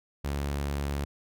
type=tone; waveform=sawtooth; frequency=70.9 Hz; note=C#2; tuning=40 cents sharp; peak=-25 dBFS; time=0.24-1.05 s; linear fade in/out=10 ms; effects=none